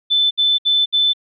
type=tone bursts; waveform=sine; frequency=3520 Hz; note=A7; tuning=in tune; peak=-12 dBFS; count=4; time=0.1-1.135 s; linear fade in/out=20 ms; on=210 ms; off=65 ms; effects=none